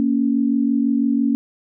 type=tone pair together; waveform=sine; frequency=233.1 / 279.1 Hz; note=A#3 / C#4; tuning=0 / +12 cents; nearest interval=minor third; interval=312 cents; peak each=-18 dBFS; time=0-1.35 s; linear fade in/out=0 ms; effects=none